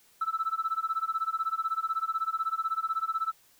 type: tone with tremolo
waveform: sine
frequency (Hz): 1317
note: E6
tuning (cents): -2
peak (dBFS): -23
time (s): 0.21-3.32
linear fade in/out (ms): 5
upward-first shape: sine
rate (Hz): 16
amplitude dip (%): 95
effects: tanh soft clip ceiling -21 dBFS + white hiss -62 dBFS RMS until 3.59 s